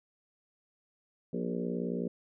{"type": "harmonic tone with a mistuned harmonic", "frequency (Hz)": 59.4, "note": "A#1", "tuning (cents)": 33, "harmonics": [3, 4, 5, 6, 7, 8, 9, 10], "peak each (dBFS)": [-36, -36, -43, -43, -39, -40, -46, -51], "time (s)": [1.33, 2.08], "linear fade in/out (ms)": 5, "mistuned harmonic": 7, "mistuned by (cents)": -36, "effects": []}